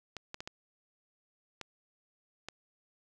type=clicks; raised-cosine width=0.2 ms; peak=-23 dBFS; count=6; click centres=0.167 / 0.344 / 0.405 / 0.475 / 1.613 / 2.486 s; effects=none